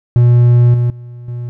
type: tone with level steps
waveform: triangle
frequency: 120.8 Hz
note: B2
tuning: 38 cents flat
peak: -3 / -8 / -26 / -18 dBFS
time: 0.16-1.49 s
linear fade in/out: 0 ms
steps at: 0.74 / 0.9 / 1.28 s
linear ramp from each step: 2 ms
effects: none